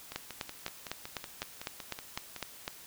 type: two click trains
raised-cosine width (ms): 0.2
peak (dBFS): -23 / -17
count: 13 / 11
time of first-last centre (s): 0.12-2.363 / 0.16-2.679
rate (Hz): 5.35 / 3.97
effects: white hiss -51 dBFS RMS until 2.86 s

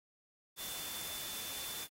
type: tone in noise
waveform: sine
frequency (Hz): 3530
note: A7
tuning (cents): +5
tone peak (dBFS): -48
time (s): 0.56-1.88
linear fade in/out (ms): 50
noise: white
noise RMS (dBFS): -43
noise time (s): 0.56-1.88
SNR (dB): -8
effects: AAC 48 kbps

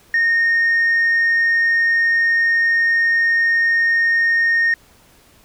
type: tone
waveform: sine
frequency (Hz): 1844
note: A#6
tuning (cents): -19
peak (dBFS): -11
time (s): 0.14-4.74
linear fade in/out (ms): 2
effects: tanh soft clip ceiling -11 dBFS + pink hiss -51 dBFS RMS until 5.44 s

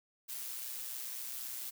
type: noise with amplitude modulation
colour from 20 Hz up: blue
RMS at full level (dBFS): -40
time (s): 0.28-1.71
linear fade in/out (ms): 20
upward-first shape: sine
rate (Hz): 124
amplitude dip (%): 45
effects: none

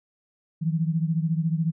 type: beating tone pair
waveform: sine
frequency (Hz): 159.7 / 173.7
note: D#3 / F3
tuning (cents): +45 / -9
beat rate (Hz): 14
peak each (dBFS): -23 / -27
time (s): 0.61-1.72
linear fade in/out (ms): 20
effects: none

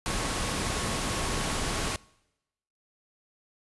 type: tone in noise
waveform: sine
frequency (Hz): 1100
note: C#6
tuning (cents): -14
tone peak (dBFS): -40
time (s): 0.06-1.96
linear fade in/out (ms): 0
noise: pink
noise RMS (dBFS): -30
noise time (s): 0.06-1.96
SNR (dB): -13
effects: noise-tail reverb RT60 0.9 s tail -23 dB re dry + resampled to 24000 Hz

